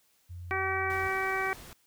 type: tone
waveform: sine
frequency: 88 Hz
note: F2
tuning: 14 cents sharp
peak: -39 dBFS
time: 0.29-1.09 s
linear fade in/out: 20 ms
type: harmonic tone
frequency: 382.6 Hz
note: G4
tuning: 42 cents flat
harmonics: 1 / 2 / 3 / 4 / 5 / 6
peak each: -35 / -35 / -35 / -35 / -35 / -35 dBFS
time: 0.51-1.53 s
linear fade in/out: 0 ms
type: noise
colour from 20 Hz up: pink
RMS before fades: -48 dBFS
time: 0.9-1.73 s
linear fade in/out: 0 ms
effects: white hiss -68 dBFS RMS until 1.86 s